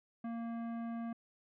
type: tone with tanh clipping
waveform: sine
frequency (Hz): 231.4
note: A#3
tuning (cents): -13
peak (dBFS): -40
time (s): 0.24-1.13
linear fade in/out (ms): 5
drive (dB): 17
effects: low-pass 2000 Hz 12 dB/octave